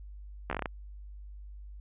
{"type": "slowing click train", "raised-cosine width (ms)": 0.5, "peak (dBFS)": -17, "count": 8, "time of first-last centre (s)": [0.5, 0.658], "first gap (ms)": 13, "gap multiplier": 1.18, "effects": ["added 50 Hz sine -43 dBFS peak until 1.8 s", "resampled to 8000 Hz"]}